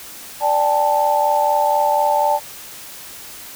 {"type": "chord", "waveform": "sine", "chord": "D suspended fourth", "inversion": "none", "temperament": "equal with one note detuned", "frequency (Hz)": [587.3, 795.9, 880], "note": ["D5", "G5", "A5"], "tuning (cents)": [0, 26, 0], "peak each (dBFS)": [-19, -20, -16], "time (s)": [0.4, 2.4], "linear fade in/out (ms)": 50, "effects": ["white hiss -36 dBFS RMS until 3.55 s"]}